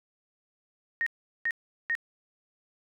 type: tone bursts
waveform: sine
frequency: 1856 Hz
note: A#6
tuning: 8 cents flat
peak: -25 dBFS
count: 3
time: 1.01-1.952 s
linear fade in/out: 0 ms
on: 54 ms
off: 390 ms
effects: none